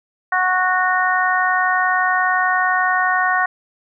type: harmonic tone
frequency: 368.5 Hz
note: F#4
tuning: 7 cents flat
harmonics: 2 / 3 / 4 / 5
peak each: -20 / -20 / -20 / -20 dBFS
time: 0.32-3.46 s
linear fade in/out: 5 ms
effects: none